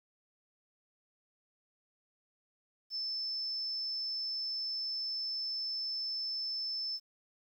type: tone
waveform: sine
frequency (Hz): 5274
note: E8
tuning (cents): 0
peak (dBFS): -34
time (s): 2.9-7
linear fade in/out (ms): 50
effects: 11-bit